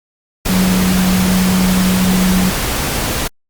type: tone in noise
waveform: sine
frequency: 185 Hz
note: F#3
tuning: in tune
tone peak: -11 dBFS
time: 0.49-2.5 s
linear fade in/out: 10 ms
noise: pink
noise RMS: -18 dBFS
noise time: 0.45-3.28 s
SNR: +4 dB
effects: Opus 48 kbps